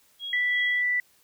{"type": "tone with tremolo", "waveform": "sine", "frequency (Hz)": 3297, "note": "G#7", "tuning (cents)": -13, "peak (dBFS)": -31, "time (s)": [0.19, 0.83], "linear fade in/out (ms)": 50, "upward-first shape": "sine", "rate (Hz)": 2.9, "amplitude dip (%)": 70}
{"type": "tone", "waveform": "sine", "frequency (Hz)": 1973, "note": "B6", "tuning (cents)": -2, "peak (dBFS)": -22, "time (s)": [0.33, 1], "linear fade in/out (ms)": 2}
{"effects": ["white hiss -62 dBFS RMS until 1.23 s"]}